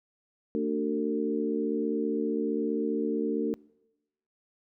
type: harmonic tone with a mistuned harmonic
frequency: 75.2 Hz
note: D2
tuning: 42 cents sharp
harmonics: 3 / 4 / 5 / 6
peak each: -31 / -31 / -34 / -31 dBFS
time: 0.55-3.54 s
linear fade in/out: 0 ms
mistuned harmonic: 4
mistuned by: -35 cents
effects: noise-tail reverb RT60 1.0 s tail -25 dB re dry